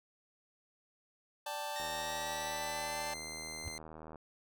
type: chord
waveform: sawtooth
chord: D suspended fourth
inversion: none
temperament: just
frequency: 587.3 / 783.1 / 881 Hz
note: D5 / G5 / A5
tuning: 0 / -2 / +2 cents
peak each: -39 / -41 / -36 dBFS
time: 1.46-3.14 s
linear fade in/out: 5 ms
type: tone with pitch glide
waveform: 15% pulse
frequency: 1841 to 2078 Hz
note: A#6 to C7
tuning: -22 to -12 cents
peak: -36 dBFS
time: 1.76-3.78 s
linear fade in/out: 0 ms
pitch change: +210 cents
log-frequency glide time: 1.89-3.06 s
type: click train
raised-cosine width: 1 ms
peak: -35 dBFS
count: 187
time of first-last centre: 1.8-4.157 s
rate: 78.9 Hz
type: tone with exponential growth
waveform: sine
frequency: 83.4 Hz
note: E2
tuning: 21 cents sharp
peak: -34 dBFS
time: 3.58-3.68 s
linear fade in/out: 0 ms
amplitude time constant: 21 ms
effects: none